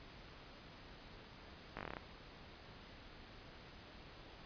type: slowing click train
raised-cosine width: 0.5 ms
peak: -28 dBFS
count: 9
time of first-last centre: 1.77-1.969 s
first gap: 18 ms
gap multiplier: 1.09
effects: pink hiss -56 dBFS RMS until 4.45 s + resampled to 11025 Hz